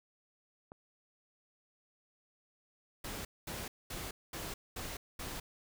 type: click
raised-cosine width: 1 ms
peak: -34 dBFS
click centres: 0.719 s
type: noise bursts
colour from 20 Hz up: pink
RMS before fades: -42 dBFS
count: 6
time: 3.04-5.4 s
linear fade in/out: 5 ms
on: 210 ms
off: 220 ms
effects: none